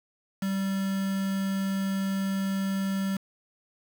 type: tone with quantisation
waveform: triangle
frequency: 194.1 Hz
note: G3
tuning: 17 cents flat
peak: -24 dBFS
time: 0.42-3.17 s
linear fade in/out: 5 ms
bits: 6
effects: none